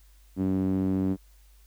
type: tone with band-pass filter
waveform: sawtooth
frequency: 94.8 Hz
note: F#2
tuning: 43 cents sharp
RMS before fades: -26 dBFS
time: 0.36-1.17 s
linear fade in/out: 50 ms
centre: 250 Hz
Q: 3.5
effects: added 50 Hz sine -53 dBFS peak until 1.66 s + white hiss -64 dBFS RMS until 1.66 s